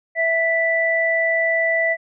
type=tone pair together; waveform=sine; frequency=659.2 / 1975.5 Hz; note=E5 / B6; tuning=0 / 0 cents; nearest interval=octave + perfect fifth; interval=1900 cents; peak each=-20 / -18 dBFS; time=0.15-1.97 s; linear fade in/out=50 ms; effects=none